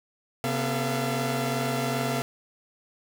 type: tone cluster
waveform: sawtooth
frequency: 132.7 / 242.8 / 438.2 / 682 Hz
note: C3 / B3 / A4 / F5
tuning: +25 / -29 / -7 / -41 cents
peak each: -26 / -27 / -30 / -27 dBFS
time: 0.44-2.22 s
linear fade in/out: 0 ms
effects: none